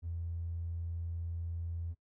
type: tone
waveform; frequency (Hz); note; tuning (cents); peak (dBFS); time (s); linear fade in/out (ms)
triangle; 84.2; E2; +37; -32; 0.02-1.95; 50
effects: noise-tail reverb RT60 0.1 s tail -22 dB re dry + tanh soft clip ceiling -33 dBFS